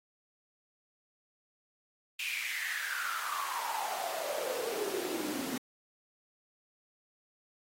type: noise with high-pass filter sweep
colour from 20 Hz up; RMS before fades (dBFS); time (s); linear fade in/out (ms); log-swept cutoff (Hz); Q
pink; -36; 2.19-5.58; 5; 2600 to 240; 8.9
effects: AAC 48 kbps